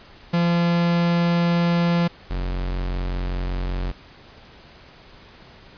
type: tone pair in turn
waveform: 45% pulse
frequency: 171.6 / 45.25 Hz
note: F3 / F#1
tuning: -30 / -38 cents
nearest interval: octave + major seventh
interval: 2308 cents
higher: first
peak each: -17 / -23 dBFS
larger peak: first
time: 0.33-2.08 / 2.3-3.92 s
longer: first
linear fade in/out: 10 ms
effects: pink hiss -47 dBFS RMS until 5.77 s + resampled to 11025 Hz